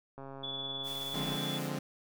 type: click train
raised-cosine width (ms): 1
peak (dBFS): -32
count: 161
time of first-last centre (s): 0.18-1.356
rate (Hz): 136
type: tone with tremolo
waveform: sine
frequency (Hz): 3439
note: A7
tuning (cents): -40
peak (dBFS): -35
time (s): 0.43-1.59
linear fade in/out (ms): 10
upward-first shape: sine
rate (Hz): 19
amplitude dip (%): 35
type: noise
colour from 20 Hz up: white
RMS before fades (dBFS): -48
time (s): 0.83-1.71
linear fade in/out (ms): 50
type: chord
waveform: sawtooth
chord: D half-diminished seventh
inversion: none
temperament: equal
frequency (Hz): 146.83 / 174.61 / 207.7 / 261.6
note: D3 / F3 / Ab3 / C4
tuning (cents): 0 / 0 / 0 / 0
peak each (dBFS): -34 / -37 / -38 / -36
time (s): 1.14-1.79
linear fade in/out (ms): 5
effects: none